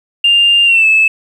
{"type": "tone with pitch glide", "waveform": "sine", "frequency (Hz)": [2800, 2612], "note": ["F7", "E7"], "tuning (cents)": [4, -17], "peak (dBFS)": -5, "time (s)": [0.24, 1.08], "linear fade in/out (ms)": 5, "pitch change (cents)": -121, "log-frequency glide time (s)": [0.65, 0.86], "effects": ["tanh soft clip ceiling -1 dBFS", "7-bit"]}